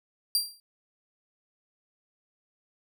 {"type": "tone with exponential decay", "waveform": "sawtooth", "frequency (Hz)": 4734, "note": "D8", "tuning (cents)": 13, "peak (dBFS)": -17, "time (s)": [0.35, 0.6], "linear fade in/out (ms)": 1, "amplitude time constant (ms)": 53, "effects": []}